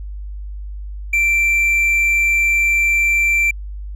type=tone; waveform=triangle; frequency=2349 Hz; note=D7; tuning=in tune; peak=-11 dBFS; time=1.13-3.51 s; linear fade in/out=5 ms; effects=added 50 Hz sine -26 dBFS peak until 3.95 s